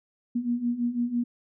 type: beating tone pair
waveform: sine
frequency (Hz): 236.2 / 242.2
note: A#3 / B3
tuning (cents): +23 / -34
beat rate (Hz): 6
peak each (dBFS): -30 / -26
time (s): 0.35-1.24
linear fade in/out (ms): 10
effects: none